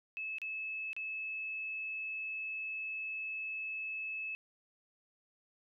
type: tone with dropouts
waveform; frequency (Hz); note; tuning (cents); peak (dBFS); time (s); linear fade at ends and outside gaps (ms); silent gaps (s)
sine; 2600; E7; -24; -37; 0.17-4.35; 0; 0.384-0.417 / 0.931-0.965
effects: none